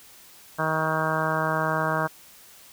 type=harmonic tone; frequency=158.1 Hz; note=D#3; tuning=28 cents sharp; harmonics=1 / 2 / 3 / 4 / 5 / 6 / 7 / 8 / 9 / 10; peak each=-30 / -35 / -34 / -29 / -34 / -31 / -30 / -33 / -33 / -31 dBFS; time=0.58-2.08 s; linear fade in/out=20 ms; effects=white hiss -50 dBFS RMS until 2.72 s